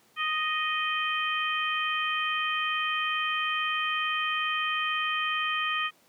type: harmonic tone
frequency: 622.3 Hz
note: D#5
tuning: in tune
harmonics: 2 / 3 / 4 / 5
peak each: -30 / -32 / -32 / -33 dBFS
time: 0.16-5.91 s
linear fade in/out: 50 ms
effects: pink hiss -62 dBFS RMS until 6.08 s + high-pass 200 Hz 12 dB/octave